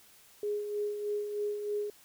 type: tone with tremolo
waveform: sine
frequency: 415.3 Hz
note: G#4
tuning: in tune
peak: -29 dBFS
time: 0.43-1.9 s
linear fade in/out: 2 ms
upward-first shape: sine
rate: 3.2 Hz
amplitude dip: 50%
effects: white hiss -59 dBFS RMS until 2.04 s